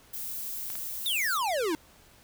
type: noise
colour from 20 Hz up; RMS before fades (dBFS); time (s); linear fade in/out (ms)
violet; -36; 0.13-1.38; 10
type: clicks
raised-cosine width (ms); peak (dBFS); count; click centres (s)
0.2; -25; 2; 0.702 / 0.754
type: exponential sweep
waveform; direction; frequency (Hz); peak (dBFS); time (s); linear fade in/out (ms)
square; down; 3783 to 296.6; -27; 1.06-1.75; 0
effects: pink hiss -57 dBFS RMS until 2.23 s